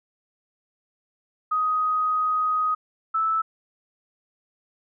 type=tone pair in turn; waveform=sine; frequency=1253 / 1312.3 Hz; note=D#6 / E6; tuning=+12 / -8 cents; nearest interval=minor second; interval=80 cents; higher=second; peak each=-20 dBFS; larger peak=neither; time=1.51-2.75 / 3.14-3.42 s; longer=first; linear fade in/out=10 ms; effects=none